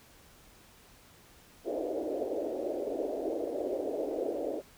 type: band-pass noise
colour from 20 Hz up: white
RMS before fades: -34 dBFS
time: 1.64-4.62 s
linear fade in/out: 50 ms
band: 290 to 620 Hz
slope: 48 dB/octave
effects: pink hiss -58 dBFS RMS until 4.77 s